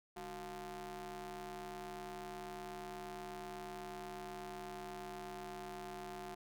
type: ring-modulated tone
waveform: sawtooth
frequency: 168.3 Hz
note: E3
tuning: 36 cents sharp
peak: -38 dBFS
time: 0.16-6.35 s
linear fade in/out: 10 ms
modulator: 539 Hz
effects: none